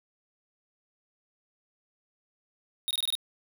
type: tone bursts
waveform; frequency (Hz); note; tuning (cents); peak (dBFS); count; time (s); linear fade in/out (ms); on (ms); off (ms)
square; 3729; A#7; 0; -27; 6; 2.88-3.152; 0; 27; 22
effects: none